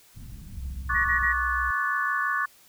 pink low-pass noise, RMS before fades -41 dBFS, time 0.14-1.29 s, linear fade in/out 50 ms, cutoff 190 Hz, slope 24 dB/octave
sine tone with pitch glide, 65.41 to 63.77 Hz, C2 to C2, 0 to -44 cents, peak -32 dBFS, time 0.57-1.71 s, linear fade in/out 5 ms, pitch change -44 cents, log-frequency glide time 0.86-1.45 s
sine chord, D major seventh, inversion third, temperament equal with one note detuned, 1108.7 / 1174.7 / 1480 / 1734.8 Hz, C#6 / D6 / F#6 / A6, 0 / 0 / 0 / -25 cents, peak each -29 / -31 / -29 / -28 dBFS, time 0.89-2.46 s, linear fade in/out 10 ms
sine tone bursts, 1900 Hz, A#6, 33 cents sharp, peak -22 dBFS, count 3, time 0.94-1.332 s, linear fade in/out 20 ms, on 110 ms, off 31 ms
effects white hiss -56 dBFS RMS until 2.68 s

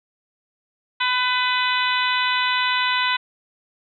harmonic tone with a mistuned harmonic, 501 Hz, B4, 25 cents sharp, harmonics 2 / 3 / 4 / 5 / 6 / 7 / 8, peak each -23 / -25 / -26 / -27 / -28 / -28 / -29 dBFS, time 1-3.17 s, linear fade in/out 10 ms, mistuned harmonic 8, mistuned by -30 cents, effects none

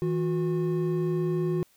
triangle tone pair together, 161.6 / 361.5 Hz, E3 / F#4, -34 / -40 cents, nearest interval octave + major second, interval 1394 cents, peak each -25 dBFS, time 0.02-1.63 s, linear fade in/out 0 ms, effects white hiss -63 dBFS RMS until 1.76 s

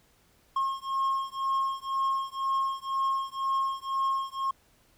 triangle beating tone pair, 1077 / 1079 Hz, C6 / C#6, +50 / -47 cents, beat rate 2 Hz, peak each -28 dBFS, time 0.56-4.51 s, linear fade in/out 5 ms, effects pink hiss -64 dBFS RMS until 4.97 s

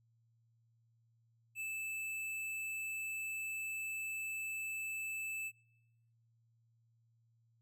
sine tone with hard clipping, 2630 Hz, E7, 5 cents flat, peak -40 dBFS, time 1.55-5.52 s, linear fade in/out 50 ms, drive 12 dB, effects noise-tail reverb RT60 0.9 s tail -24 dB re dry + added 115 Hz sine -70 dBFS peak until 7.61 s

